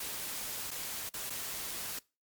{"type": "noise with dropouts", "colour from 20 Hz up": "white", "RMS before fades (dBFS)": -39, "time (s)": [0, 1.99], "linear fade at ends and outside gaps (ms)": 5, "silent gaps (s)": [[0.707, 0.713], [1.093, 1.138], [1.298, 1.302]], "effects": ["noise-tail reverb RT60 0.3 s tail -23 dB re dry", "MP3 96 kbps"]}